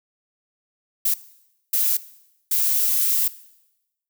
violet noise bursts at uneven times, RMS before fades -20 dBFS, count 3, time 1.05-1.14 / 1.73-1.97 / 2.51-3.28 s, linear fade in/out 5 ms, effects noise-tail reverb RT60 0.9 s tail -18 dB re dry

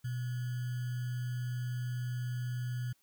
sine tone with sample-and-hold, 123.47 Hz, B2, in tune, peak -33 dBFS, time 0.04-2.93 s, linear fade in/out 10 ms, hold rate 1575 Hz, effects white hiss -72 dBFS RMS until 3.02 s

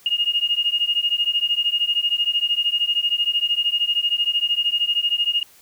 sine beating tone pair, 2845 / 2858 Hz, F7 / F7, +31 / +39 cents, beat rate 13 Hz, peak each -21 dBFS, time 0.06-5.43 s, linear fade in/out 2 ms, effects white hiss -51 dBFS RMS until 5.61 s

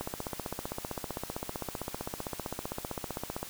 click train, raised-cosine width 1 ms, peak -20 dBFS, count 54, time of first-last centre 0.01-3.429 s, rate 15.5 Hz, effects white hiss -45 dBFS RMS until 3.49 s

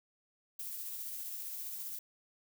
violet noise with tremolo, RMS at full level -41 dBFS, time 0.59-1.99 s, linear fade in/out 5 ms, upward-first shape sine, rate 15 Hz, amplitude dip 25%, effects none

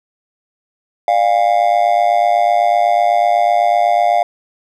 triangle tone with amplitude modulation, 703 Hz, F5, 11 cents sharp, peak -4 dBFS, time 1.08-4.23 s, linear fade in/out 2 ms, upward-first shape sine, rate 108 Hz, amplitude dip 95%, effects none

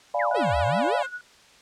sine chord, D diminished seventh, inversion none, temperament equal, 587.3 / 698.5 / 830.6 / 987.8 Hz, D5 / F5 / Ab5 / Cb6, 0 / 0 / 0 / 0 cents, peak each -26 / -26 / -30 / -31 dBFS, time 0.14-1.03 s, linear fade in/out 5 ms
sine exponential two-way sweep, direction down then up, 2269 to 67.3 to 643 Hz, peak -26 dBFS, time 0.19-0.99 s, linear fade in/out 10 ms, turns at 0.57 s
sine tone with tremolo, 1464 Hz, F#6, 19 cents flat, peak -30 dBFS, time 0.31-1.21 s, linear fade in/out 2 ms, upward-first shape sine, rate 11 Hz, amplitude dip 80%
10% pulse tone with vibrato, 590 Hz, D5, 8 cents sharp, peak -24 dBFS, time 0.34-1.07 s, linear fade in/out 20 ms, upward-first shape sine, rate 5.3 Hz, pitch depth 200 cents each way
effects white hiss -53 dBFS RMS until 1.61 s + low-pass 6000 Hz 12 dB/octave

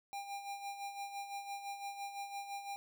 square tone with tremolo, 800 Hz, G5, 35 cents sharp, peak -40 dBFS, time 0.13-2.76 s, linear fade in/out 0 ms, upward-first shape sine, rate 5.9 Hz, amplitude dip 60%, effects none

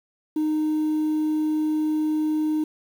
sine tone, 308.3 Hz, D#4, 16 cents flat, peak -18 dBFS, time 0.36-2.64 s, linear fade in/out 5 ms, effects tanh soft clip ceiling -19 dBFS + 8-bit

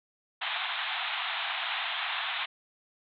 white band-pass noise, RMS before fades -33 dBFS, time 0.41-2.46 s, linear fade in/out 10 ms, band 680 to 3800 Hz, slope 96 dB/octave, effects none

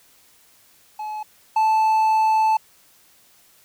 triangle tone pair in turn, 855 / 876 Hz, A5 / A5, -50 / -8 cents, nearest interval unison, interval 42 cents, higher second, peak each -25 / -13 dBFS, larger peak second, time 0.99-1.23 / 1.56-2.57 s, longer second, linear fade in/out 5 ms, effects white hiss -55 dBFS RMS until 3.64 s

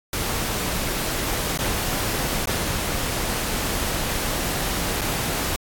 pink noise with dropouts, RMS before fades -25 dBFS, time 0.13-5.56 s, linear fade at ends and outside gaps 1 ms, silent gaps 1.576-1.589 / 2.456-2.473 / 5.011-5.016 s, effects AAC 64 kbps

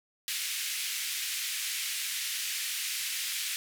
pink band-pass noise, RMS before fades -34 dBFS, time 0.28-3.56 s, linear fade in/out 0 ms, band 2100 to 15000 Hz, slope 24 dB/octave, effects none

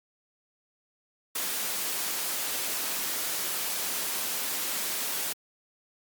white noise, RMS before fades -31 dBFS, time 1.35-5.33 s, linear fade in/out 5 ms, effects high-pass 200 Hz 12 dB/octave + Opus 48 kbps

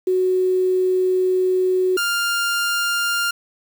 sine / sawtooth tone pair in turn, 370 / 1399.9 Hz, F#4 / F6, 0 / +4 cents, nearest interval octave + major seventh, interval 2304 cents, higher second, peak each -15 dBFS, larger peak neither, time 0.07-1.97 / 1.97-3.31 s, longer first, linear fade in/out 5 ms, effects 7-bit

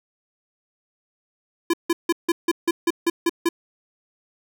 square tone bursts, 338.9 Hz, E4, 48 cents sharp, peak -17 dBFS, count 10, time 1.7-3.49 s, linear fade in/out 5 ms, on 35 ms, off 160 ms, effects none

